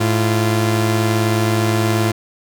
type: tone pair together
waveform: sawtooth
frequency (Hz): 108.4 / 344.1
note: A2 / F4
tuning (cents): -25 / -26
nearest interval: octave + minor sixth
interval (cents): 1999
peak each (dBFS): -12 / -15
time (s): 0-2.12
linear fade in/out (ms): 10
effects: none